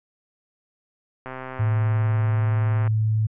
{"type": "click train", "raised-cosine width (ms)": 0.5, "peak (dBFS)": -18, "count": 211, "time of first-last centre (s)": [1.26, 2.875], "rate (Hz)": 130}
{"type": "tone", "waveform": "sine", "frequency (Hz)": 108.9, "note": "A2", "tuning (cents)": -17, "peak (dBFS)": -18, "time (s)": [1.59, 3.27], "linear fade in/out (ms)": 10}
{"effects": ["low-pass 2000 Hz 12 dB/octave"]}